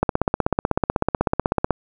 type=click train; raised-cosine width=1 ms; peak=-3 dBFS; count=28; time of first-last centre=0.03-1.707 s; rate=16.1 Hz; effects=none